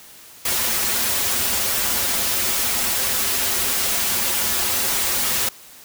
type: noise with comb filter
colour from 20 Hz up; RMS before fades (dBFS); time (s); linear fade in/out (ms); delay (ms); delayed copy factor
white; -21; 0.45-5.49; 5; 6.6; -0.75
effects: white hiss -44 dBFS RMS until 5.84 s